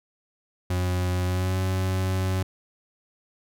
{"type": "tone with pitch glide", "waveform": "40% pulse", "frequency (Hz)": [90.6, 93.8], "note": ["F#2", "F#2"], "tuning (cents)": [-36, 24], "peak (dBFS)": -22, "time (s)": [0.7, 2.43], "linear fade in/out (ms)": 5, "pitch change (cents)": 60, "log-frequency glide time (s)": [1.24, 1.58], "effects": []}